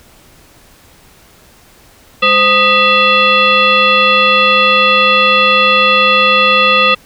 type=tone with frequency modulation; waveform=sine; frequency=1962 Hz; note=B6; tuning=12 cents flat; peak=-6 dBFS; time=2.22-6.95 s; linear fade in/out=10 ms; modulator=722 Hz; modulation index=2; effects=pink hiss -44 dBFS RMS until 7.05 s